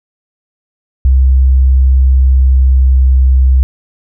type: tone with pitch glide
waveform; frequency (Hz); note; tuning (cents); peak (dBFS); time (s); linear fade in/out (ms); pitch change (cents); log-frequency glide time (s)
sine; 65.41 to 65; C2 to C2; 0 to -11; -4; 1.05-3.63; 0; -11; 2.11-3.15
effects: none